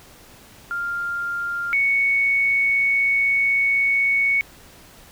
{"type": "tone pair in turn", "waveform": "sine", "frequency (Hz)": [1396.9, 2221], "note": ["F6", "C#7"], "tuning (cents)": [0, 3], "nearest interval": "minor sixth", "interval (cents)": 803, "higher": "second", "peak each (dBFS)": [-23, -16], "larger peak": "second", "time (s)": [[0.71, 1.73], [1.73, 4.41]], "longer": "second", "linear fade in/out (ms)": 0, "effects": ["pink hiss -47 dBFS RMS until 5.11 s"]}